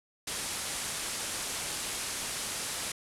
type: low-pass noise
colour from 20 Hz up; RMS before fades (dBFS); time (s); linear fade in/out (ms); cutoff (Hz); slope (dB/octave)
white; -36; 0.27-2.92; 5; 11000; 48
effects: none